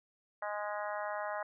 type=harmonic tone with a mistuned harmonic; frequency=207.7 Hz; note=G#3; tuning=in tune; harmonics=3 / 4 / 5 / 6 / 7 / 8 / 9; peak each=-39 / -41 / -43 / -45 / -46 / -47 / -48 dBFS; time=0.42-1.43 s; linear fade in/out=5 ms; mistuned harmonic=9; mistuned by=+26 cents; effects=none